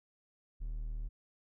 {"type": "tone", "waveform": "triangle", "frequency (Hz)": 38.61, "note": "D#1", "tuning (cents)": -13, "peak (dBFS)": -34, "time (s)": [0.6, 1.09], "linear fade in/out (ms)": 20, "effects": []}